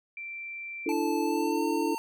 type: tone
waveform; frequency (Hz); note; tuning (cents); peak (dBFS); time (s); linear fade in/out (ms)
sine; 2349; D7; 0; -36; 0.17-0.92; 2
type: chord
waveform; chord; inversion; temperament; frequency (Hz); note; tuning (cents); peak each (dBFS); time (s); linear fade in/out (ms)
sine; D suspended second; none; equal with one note detuned; 293.7 / 334 / 440; D4 / E4 / A4; 0 / +23 / 0; -30 / -29 / -32; 0.86-1.95; 5
type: tone with pitch glide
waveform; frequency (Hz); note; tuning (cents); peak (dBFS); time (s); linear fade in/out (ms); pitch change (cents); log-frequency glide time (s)
square; 873 to 908.5; A5 to A#5; -14 to -45; -33; 0.89-1.98; 0; +69; 1.22-1.63
effects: none